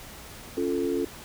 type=chord; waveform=sine; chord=Db augmented; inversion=none; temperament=equal; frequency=277.2 / 349.2 / 440 Hz; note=Db4 / F4 / A4; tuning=0 / 0 / 0 cents; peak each=-29 / -28 / -29 dBFS; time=0.57-1.05 s; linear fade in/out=5 ms; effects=pink hiss -44 dBFS RMS until 1.24 s